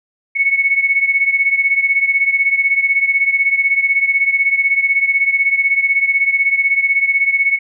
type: beating tone pair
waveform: sine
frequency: 2206 / 2222 Hz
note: C#7 / C#7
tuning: -9 / +4 cents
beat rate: 16 Hz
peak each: -13 / -17 dBFS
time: 0.35-7.59 s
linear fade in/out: 20 ms
effects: none